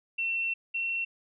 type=tone pair in turn; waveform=sine; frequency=2704 / 2716 Hz; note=E7 / F7; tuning=+43 / -49 cents; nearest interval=unison; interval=8 cents; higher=second; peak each=-27 / -28 dBFS; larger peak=first; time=0.18-0.54 / 0.74-1.05 s; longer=first; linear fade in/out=10 ms; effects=none